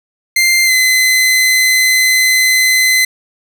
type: tone with pitch glide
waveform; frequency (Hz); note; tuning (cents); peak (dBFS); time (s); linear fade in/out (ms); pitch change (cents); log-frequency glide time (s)
sawtooth; 2093 to 2040; C7 to C7; 0 to -44; -5; 0.36-3.05; 5; -44; 0.65-0.72
effects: none